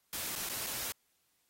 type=noise with dropouts; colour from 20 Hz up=white; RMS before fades=-38 dBFS; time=0.13-0.92 s; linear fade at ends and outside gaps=0 ms; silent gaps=0.353-0.36 / 0.488-0.497 / 0.663-0.667 s; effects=white hiss -75 dBFS RMS until 1.49 s + AAC 48 kbps